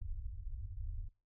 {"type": "low-pass noise", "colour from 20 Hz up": "pink", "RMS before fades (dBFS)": -42, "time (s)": [0.01, 1.09], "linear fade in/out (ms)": 10, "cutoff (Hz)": 100, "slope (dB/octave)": 96, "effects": ["noise-tail reverb RT60 0.3 s tail -21 dB re dry"]}